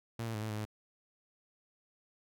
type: tone with pitch steps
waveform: sawtooth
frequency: 115.5 / 113.4 / 106.4 / 109.8 / 106.2 / 107.4 Hz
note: A#2 / A#2 / G#2 / A2 / G#2 / A2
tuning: -16 / -47 / +42 / -3 / +39 / -41 cents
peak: -32 dBFS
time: 0.19-0.652 s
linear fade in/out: 5 ms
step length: 77 ms
effects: none